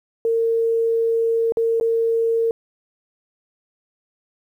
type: tone with dropouts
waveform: sine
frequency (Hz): 457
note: A#4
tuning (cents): -34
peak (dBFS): -16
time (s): 0.25-2.51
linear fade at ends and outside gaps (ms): 1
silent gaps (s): 1.522-1.571 / 1.8-1.81
effects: 9-bit